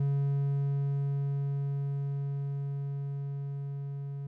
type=tone with level ramp; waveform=triangle; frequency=140 Hz; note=C#3; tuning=18 cents sharp; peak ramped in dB=-23 to -33 dBFS; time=0-4.27 s; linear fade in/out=5 ms; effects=none